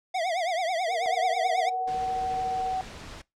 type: tone with vibrato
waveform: square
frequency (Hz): 698.5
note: F5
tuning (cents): 0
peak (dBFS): -26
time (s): 0.14-1.7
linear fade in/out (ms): 10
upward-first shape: triangle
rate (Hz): 9.2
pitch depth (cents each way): 180
type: tone with tremolo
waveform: sine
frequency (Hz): 470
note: A#4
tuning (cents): +14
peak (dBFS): -35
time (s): 0.87-2.74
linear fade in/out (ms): 20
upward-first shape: triangle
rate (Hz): 14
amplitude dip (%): 80
type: tone with pitch glide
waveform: sine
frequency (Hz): 740 to 752.1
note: F#5 to F#5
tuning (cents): 0 to +28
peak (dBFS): -26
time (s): 1.06-2.81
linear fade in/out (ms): 0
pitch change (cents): +28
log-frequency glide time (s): 1.57-2.02
type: noise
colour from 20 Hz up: pink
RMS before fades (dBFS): -42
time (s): 1.87-3.22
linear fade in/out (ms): 10
effects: noise-tail reverb RT60 0.2 s tail -22 dB re dry + low-pass 6000 Hz 12 dB/octave